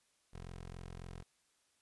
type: tone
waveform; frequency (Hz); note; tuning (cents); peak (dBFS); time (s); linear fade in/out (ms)
15% pulse; 43.65; F1; 0; -40; 0.33-1.23; 10
effects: white hiss -75 dBFS RMS until 1.81 s + resampled to 24000 Hz